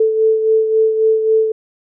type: beating tone pair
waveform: sine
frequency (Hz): 440 / 443.7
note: A4 / A4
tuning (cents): 0 / +14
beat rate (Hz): 3.7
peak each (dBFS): -11 / -20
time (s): 0-1.52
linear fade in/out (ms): 5
effects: none